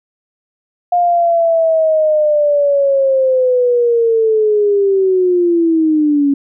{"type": "linear sweep", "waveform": "sine", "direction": "down", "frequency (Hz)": [710, 277.2], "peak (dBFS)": -9, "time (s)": [0.92, 6.34], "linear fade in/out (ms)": 5, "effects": []}